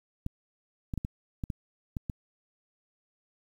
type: clicks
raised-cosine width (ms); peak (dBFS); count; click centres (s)
5; -20; 8; 0.264 / 0.938 / 0.977 / 1.049 / 1.438 / 1.502 / 1.968 / 2.098
effects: 9-bit